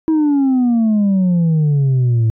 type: exponential sweep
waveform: sine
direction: down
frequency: 323 to 110 Hz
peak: -8 dBFS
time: 0.08-2.3 s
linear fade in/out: 0 ms
effects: tanh soft clip ceiling -10 dBFS